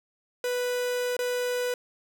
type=tone with dropouts; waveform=45% pulse; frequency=493.9 Hz; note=B4; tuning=in tune; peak=-26 dBFS; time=0.44-1.74 s; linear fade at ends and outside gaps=2 ms; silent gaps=1.167-1.19 s; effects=none